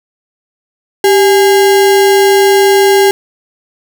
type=tone with sample-and-hold; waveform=sine; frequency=392 Hz; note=G4; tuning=in tune; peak=-4 dBFS; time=1.04-3.11 s; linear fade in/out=2 ms; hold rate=1225 Hz; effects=none